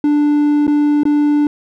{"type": "tone with dropouts", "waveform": "triangle", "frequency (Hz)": 294.3, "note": "D4", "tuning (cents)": 4, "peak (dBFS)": -8, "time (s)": [0.04, 1.47], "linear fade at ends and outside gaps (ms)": 2, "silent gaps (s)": [[0.669, 0.678], [1.034, 1.053]], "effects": []}